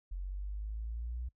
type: linear sweep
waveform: sine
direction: up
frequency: 44.47 to 61.74 Hz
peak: -36 dBFS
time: 0.11-1.29 s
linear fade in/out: 10 ms
effects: noise-tail reverb RT60 0.1 s tail -22 dB re dry